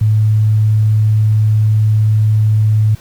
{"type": "tone", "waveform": "sine", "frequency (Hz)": 107.8, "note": "A2", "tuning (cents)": -35, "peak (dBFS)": -8, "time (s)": [0.01, 2.95], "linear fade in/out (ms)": 5, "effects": ["pink hiss -42 dBFS RMS until 3 s"]}